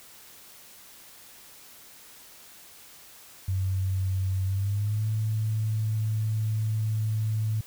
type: tone with pitch glide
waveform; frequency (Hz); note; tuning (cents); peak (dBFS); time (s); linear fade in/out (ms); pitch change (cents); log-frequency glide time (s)
sine; 94.8 to 108.9; F#2 to A2; +43 to -17; -24; 3.48-7.61; 5; +240; 4.44-5.06
effects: white hiss -50 dBFS RMS until 7.66 s